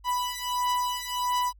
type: beating tone pair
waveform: 45% pulse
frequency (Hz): 987.8 / 989.3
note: B5 / B5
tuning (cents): 0 / +3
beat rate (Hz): 1.5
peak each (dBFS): -29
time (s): 0.04-1.53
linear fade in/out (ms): 50
effects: added 50 Hz sine -51 dBFS peak until 1.59 s